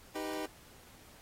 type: chord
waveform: 25% pulse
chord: Eb augmented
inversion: none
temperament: equal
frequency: 311.1 / 392 / 493.9 Hz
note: Eb4 / G4 / B4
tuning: 0 / 0 / 0 cents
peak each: -35 / -37 / -39 dBFS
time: 0.15-0.46 s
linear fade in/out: 5 ms
effects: pink hiss -58 dBFS RMS until 1.21 s + AAC 48 kbps